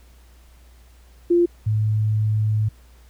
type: tone pair in turn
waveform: sine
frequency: 346.8 / 107.54 Hz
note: F4 / A2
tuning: -12 / -39 cents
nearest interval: octave + minor sixth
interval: 2027 cents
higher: first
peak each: -13 / -17 dBFS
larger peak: first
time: 1.3-1.46 / 1.66-2.69 s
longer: second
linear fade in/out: 10 ms
effects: added 60 Hz sine -47 dBFS peak until 3.09 s + pink hiss -57 dBFS RMS until 3.09 s

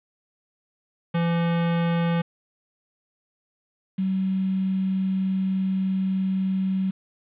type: tone pair in turn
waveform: square / sine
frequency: 169.2 / 189.92 Hz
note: E3 / F#3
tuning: +45 / +45 cents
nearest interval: major second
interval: 200 cents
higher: second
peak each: -21 dBFS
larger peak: neither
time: 1.14-2.22 / 3.98-6.91 s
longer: second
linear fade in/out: 10 ms
effects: resampled to 8000 Hz + 8-bit

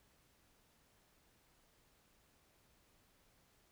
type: silence
effects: pink hiss -72 dBFS RMS until 3.71 s

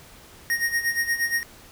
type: tone with tremolo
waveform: square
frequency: 1864.7 Hz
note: A#6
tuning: in tune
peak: -20 dBFS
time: 0.5-1.43 s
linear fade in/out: 0 ms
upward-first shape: sine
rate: 8.5 Hz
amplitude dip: 75%
effects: pink hiss -48 dBFS RMS until 1.71 s

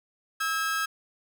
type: tone pair together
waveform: 40% pulse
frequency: 1301.5 / 1620 Hz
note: E6 / G#6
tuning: -22 / -43 cents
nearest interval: major third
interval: 379 cents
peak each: -28 dBFS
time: 0.4-0.86 s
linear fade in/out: 10 ms
effects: none

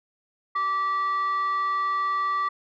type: tone pair together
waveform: sine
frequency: 1163 / 1943.4 Hz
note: D6 / B6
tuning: -17 / -28 cents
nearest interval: major sixth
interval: 889 cents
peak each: -21 / -31 dBFS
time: 0.55-2.49 s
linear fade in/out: 10 ms
effects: tanh soft clip ceiling -20 dBFS

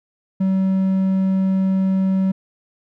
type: tone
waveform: triangle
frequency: 190.5 Hz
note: G3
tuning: 49 cents flat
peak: -13 dBFS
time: 0.4-2.32 s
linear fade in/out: 10 ms
effects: none

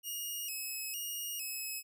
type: tone with vibrato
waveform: 5% pulse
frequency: 2713 Hz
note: E7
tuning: 49 cents sharp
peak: -29 dBFS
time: 0.03-1.83 s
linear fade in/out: 50 ms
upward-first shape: square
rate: 1.1 Hz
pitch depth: 93 cents each way
effects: none

